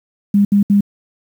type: tone bursts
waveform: sine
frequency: 202.2 Hz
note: G#3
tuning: 46 cents flat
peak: -8 dBFS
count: 3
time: 0.34-0.808 s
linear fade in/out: 5 ms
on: 110 ms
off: 69 ms
effects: 7-bit